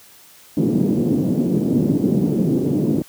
white band-pass noise, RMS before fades -18 dBFS, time 0.57-3.02 s, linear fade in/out 2 ms, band 140 to 320 Hz, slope 24 dB/octave, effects white hiss -47 dBFS RMS until 3.08 s + high-pass 60 Hz 12 dB/octave

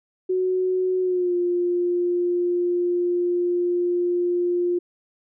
sine tone with pitch glide, 370 to 352.3 Hz, F#4 to F4, 0 to +15 cents, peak -19 dBFS, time 0.29-4.79 s, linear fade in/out 10 ms, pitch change -85 cents, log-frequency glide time 1.01-1.35 s, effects none

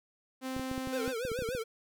sawtooth tone, 260.9 Hz, C4, 5 cents flat, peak -31 dBFS, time 0.41-1.14 s, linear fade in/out 50 ms
clicks, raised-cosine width 3 ms, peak -27 dBFS, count 12, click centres 0.565 / 0.596 / 0.714 / 0.779 / 0.873 / 1.078 / 1.251 / 1.317 / 1.39 / 1.422 / 1.489 / 1.55 s
square tone with vibrato, 482.8 Hz, B4, 39 cents flat, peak -34 dBFS, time 0.92-1.64 s, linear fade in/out 20 ms, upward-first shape triangle, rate 6.9 Hz, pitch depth 180 cents each way
effects none

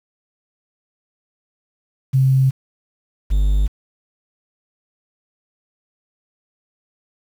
sine / triangle tone pair in turn, 132.7 / 49.92 Hz, C3 / G1, +25 / +32 cents, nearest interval octave + perfect fourth, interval 1693 cents, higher first, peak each -11 dBFS, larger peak neither, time 2.13-2.51 / 3.3-3.68 s, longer neither, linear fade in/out 20 ms, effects 7-bit

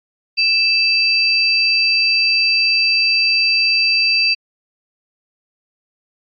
sine tone pair together, 2637 / 4678 Hz, E7 / D8, 0 / -8 cents, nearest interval minor seventh, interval 992 cents, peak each -15 dBFS, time 0.37-4.35 s, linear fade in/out 20 ms, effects AAC 64 kbps

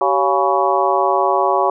harmonic tone with a mistuned harmonic, 140 Hz, C#3, 18 cents sharp, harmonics 3 / 4 / 5 / 6 / 7 / 8, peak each -20 / -20 / -20 / -20 / -20 / -20 dBFS, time 0.01-1.7 s, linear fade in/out 2 ms, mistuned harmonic 3, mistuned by -150 cents, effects none

